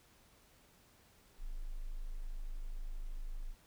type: tone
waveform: sine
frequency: 26.26 Hz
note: G#0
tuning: 20 cents sharp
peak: -38 dBFS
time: 1.38-3.55 s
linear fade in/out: 50 ms
effects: pink hiss -66 dBFS RMS until 3.66 s